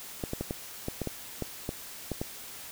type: clicks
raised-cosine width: 2 ms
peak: -18 dBFS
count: 11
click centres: 0.238 / 0.334 / 0.41 / 0.509 / 0.884 / 1.017 / 1.073 / 1.423 / 1.691 / 2.117 / 2.215 s
effects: white hiss -44 dBFS RMS until 2.71 s

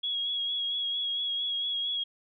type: tone with vibrato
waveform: sine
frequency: 3322 Hz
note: G#7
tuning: in tune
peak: -28 dBFS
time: 0.03-2.04 s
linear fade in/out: 10 ms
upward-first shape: sine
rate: 4.4 Hz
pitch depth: 26 cents each way
effects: none

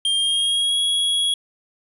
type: tone with pitch glide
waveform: square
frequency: 3200 to 3328 Hz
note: G7 to G#7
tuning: +35 to +3 cents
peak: -18 dBFS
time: 0.05-1.34 s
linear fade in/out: 2 ms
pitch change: +68 cents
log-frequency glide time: 0.16-0.8 s
effects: resampled to 24000 Hz

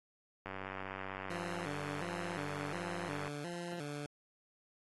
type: click train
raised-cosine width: 0.5 ms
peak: -27 dBFS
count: 271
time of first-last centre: 0.46-3.278 s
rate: 95.8 Hz
type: tone with vibrato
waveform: 15% pulse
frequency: 159.2 Hz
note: D#3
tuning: 40 cents sharp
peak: -34 dBFS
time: 1.3-4.06 s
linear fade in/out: 2 ms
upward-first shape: square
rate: 1.4 Hz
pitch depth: 150 cents each way
effects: AAC 32 kbps

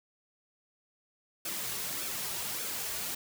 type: noise with flanger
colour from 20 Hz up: white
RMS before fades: -36 dBFS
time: 1.45-3.15 s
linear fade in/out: 5 ms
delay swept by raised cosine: 1 to 4 ms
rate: 1.7 Hz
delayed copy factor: -0.55
effects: none

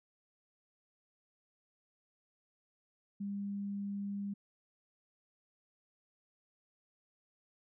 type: tone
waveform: sine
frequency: 200.7 Hz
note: G3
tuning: 41 cents sharp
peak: -36 dBFS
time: 3.2-4.34 s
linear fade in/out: 10 ms
effects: none

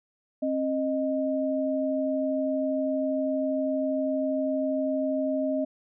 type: tone pair together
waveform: sine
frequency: 267.5 / 620 Hz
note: C4 / D#5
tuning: +38 / -6 cents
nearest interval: octave + minor third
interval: 1456 cents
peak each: -27 dBFS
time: 0.42-5.65 s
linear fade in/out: 10 ms
effects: none

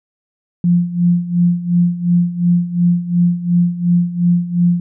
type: tone with tremolo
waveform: sine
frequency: 174.61 Hz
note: F3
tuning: in tune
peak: -8 dBFS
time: 0.64-4.8 s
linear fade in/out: 2 ms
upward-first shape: sine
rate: 2.8 Hz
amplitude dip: 80%
effects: none

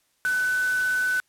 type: tone in noise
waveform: sine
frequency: 1503 Hz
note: F#6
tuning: 27 cents sharp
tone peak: -21 dBFS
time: 0.25-1.2 s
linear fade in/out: 0 ms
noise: white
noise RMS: -37 dBFS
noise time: 0.25-1.2 s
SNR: +13 dB
effects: white hiss -68 dBFS RMS until 1.28 s + low-pass 12000 Hz 12 dB/octave

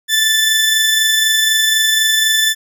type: tone pair together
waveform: sawtooth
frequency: 1760 / 3496 Hz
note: A6 / A7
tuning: 0 / -12 cents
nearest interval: octave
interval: 1188 cents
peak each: -11 dBFS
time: 0.08-2.55 s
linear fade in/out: 50 ms
effects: none

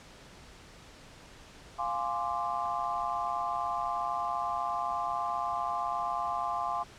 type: chord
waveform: sine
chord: D half-diminished seventh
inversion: first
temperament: equal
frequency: 698.5 / 830.6 / 1046.5 / 1174.7 Hz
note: F5 / Ab5 / C6 / D6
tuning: 0 / 0 / 0 / 0 cents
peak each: -35 / -36 / -34 / -36 dBFS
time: 1.78-6.84 s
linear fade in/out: 20 ms
effects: pink hiss -52 dBFS RMS until 6.98 s + low-pass 7000 Hz 12 dB/octave

